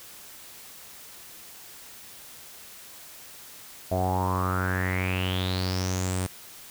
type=tone with low-pass filter sweep; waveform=sawtooth; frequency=92.5 Hz; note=F#2; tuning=in tune; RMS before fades=-27 dBFS; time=3.91-6.27 s; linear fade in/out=10 ms; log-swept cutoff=650 to 9300 Hz; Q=8.2; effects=white hiss -46 dBFS RMS until 6.7 s